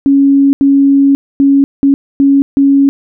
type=tone bursts at uneven times; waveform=sine; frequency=277.2 Hz; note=C#4; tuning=in tune; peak=-4 dBFS; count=6; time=0.06-0.53 / 0.61-1.15 / 1.4-1.64 / 1.83-1.94 / 2.2-2.42 / 2.57-2.89 s; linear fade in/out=0 ms; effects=none